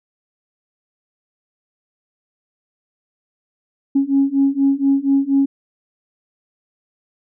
sine beating tone pair, 273.1 / 277.3 Hz, C#4 / C#4, -26 / +1 cents, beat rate 4.2 Hz, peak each -16 / -15 dBFS, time 3.95-5.46 s, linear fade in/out 10 ms, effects tanh soft clip ceiling -6 dBFS

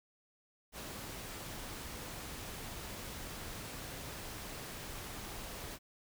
pink noise, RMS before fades -45 dBFS, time 0.72-5.79 s, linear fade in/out 50 ms, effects none

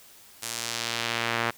sawtooth tone with band-pass filter sweep, 116.54 Hz, A#2, in tune, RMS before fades -30 dBFS, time 0.42-1.51 s, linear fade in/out 10 ms, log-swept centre 8700 to 1600 Hz, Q 0.95, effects white hiss -52 dBFS RMS until 1.57 s

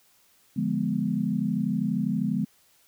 sine chord, D diminished seventh, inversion none, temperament equal with one note detuned, 146.83 / 174.61 / 207.1 / 246.9 Hz, D3 / F3 / Ab3 / Cb4, 0 / 0 / -5 / 0 cents, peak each -32 / -30 / -27 / -29 dBFS, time 0.56-2.45 s, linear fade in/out 10 ms, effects white hiss -62 dBFS RMS until 2.87 s

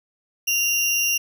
35% pulse tone pair together, 2777 / 5790 Hz, F7 / F#8, -10 / -38 cents, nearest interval octave + minor second, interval 1272 cents, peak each -19 / -21 dBFS, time 0.47-1.18 s, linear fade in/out 10 ms, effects none

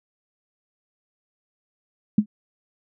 sine tone with exponential decay, 210 Hz, G#3, 19 cents sharp, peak -9 dBFS, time 2.18-2.26 s, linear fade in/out 5 ms, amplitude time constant 16 ms, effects none

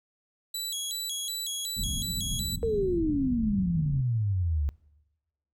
20% pulse tone with vibrato, 3627 Hz, A#7, 48 cents flat, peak -25 dBFS, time 0.54-2.56 s, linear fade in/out 5 ms, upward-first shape square, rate 2.7 Hz, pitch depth 150 cents each way
pink low-pass noise, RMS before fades -34 dBFS, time 1.76-4.02 s, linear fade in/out 10 ms, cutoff 240 Hz, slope 48 dB/octave
sine exponential sweep, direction down, 467 to 69.3 Hz, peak -24 dBFS, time 2.63-4.69 s, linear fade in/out 0 ms
effects noise-tail reverb RT60 1.0 s tail -22 dB re dry

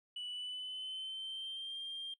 sine tone with pitch glide, 2960 to 3191 Hz, F#7 to G7, 0 to +30 cents, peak -38 dBFS, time 0.16-2.14 s, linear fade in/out 5 ms, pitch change +130 cents, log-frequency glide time 0.3-1.77 s, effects noise-tail reverb RT60 0.1 s tail -20 dB re dry + tanh soft clip ceiling -38 dBFS

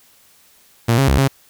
sawtooth tone with pitch steps, 116.6 / 136.4 / 67.3 / 135.9 Hz, A#2 / C#3 / C2 / C#3, +1 / -28 / +49 / -34 cents, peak -8 dBFS, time 0.88-1.28 s, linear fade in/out 10 ms, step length 100 ms, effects white hiss -52 dBFS RMS until 1.49 s

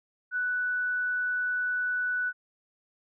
sine tone, 1485 Hz, F#6, 6 cents sharp, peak -26 dBFS, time 0.31-2.33 s, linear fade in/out 50 ms, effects none

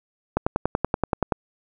click train, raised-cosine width 1 ms, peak -6 dBFS, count 11, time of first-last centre 0.37-1.322 s, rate 10.5 Hz, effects none

